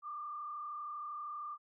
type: tone with frequency modulation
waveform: sine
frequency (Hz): 1191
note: D6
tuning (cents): +24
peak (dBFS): -40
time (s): 0.02-1.58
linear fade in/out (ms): 50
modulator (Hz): 32.8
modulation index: 0.84
effects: none